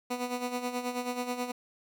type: tone with tremolo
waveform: 15% pulse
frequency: 246.9 Hz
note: B3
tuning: in tune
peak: -23 dBFS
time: 0.1-1.52 s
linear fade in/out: 10 ms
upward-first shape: sine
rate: 9.3 Hz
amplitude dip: 65%
effects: none